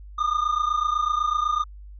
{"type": "tone pair together", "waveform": "triangle", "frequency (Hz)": [1200, 1228], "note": ["D6", "D#6"], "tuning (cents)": [37, -23], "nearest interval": "unison", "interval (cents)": 40, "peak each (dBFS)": -22, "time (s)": [0.18, 1.64], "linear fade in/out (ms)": 10, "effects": ["added 50 Hz sine -39 dBFS peak until 1.99 s", "resampled to 16000 Hz"]}